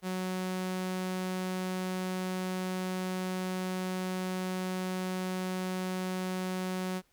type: tone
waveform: sawtooth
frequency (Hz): 185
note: F#3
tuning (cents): 0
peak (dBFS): -28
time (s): 0.02-7.02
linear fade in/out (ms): 50
effects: pink hiss -70 dBFS RMS until 7.12 s